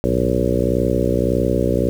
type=harmonic tone with a mistuned harmonic; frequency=61.74 Hz; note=B1; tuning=in tune; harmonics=1 / 2 / 3 / 4 / 5 / 6 / 7 / 8 / 9; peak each=-24 / -24 / -24 / -24 / -24 / -24 / -24 / -24 / -24 dBFS; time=0.04-1.89 s; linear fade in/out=0 ms; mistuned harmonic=2; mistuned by=-100 cents; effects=7-bit